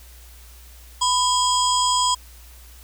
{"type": "harmonic tone with a mistuned harmonic", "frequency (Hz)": 999, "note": "B5", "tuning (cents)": 20, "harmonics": [1, 3, 5, 7, 8], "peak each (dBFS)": [-19, -24, -26, -27, -28], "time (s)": [1.01, 2.15], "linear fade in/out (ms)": 10, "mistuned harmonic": 3, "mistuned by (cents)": 140, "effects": ["added 60 Hz sine -43 dBFS peak until 2.83 s", "white hiss -49 dBFS RMS until 2.83 s"]}